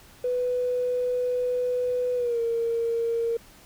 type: tone with pitch glide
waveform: triangle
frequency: 496.3 to 463.1 Hz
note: B4 to A#4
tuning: +8 to -11 cents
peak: -19 dBFS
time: 0.24-3.37 s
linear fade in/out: 5 ms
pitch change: -119 cents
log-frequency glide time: 2.15-2.4 s
effects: tanh soft clip ceiling -21 dBFS + pink hiss -52 dBFS RMS until 3.65 s